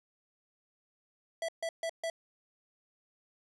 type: tone bursts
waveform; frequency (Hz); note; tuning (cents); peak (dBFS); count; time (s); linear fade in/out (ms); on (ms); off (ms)
square; 659.3; E5; 0; -33; 4; 1.42-2.1; 2; 65; 140
effects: resampled to 24000 Hz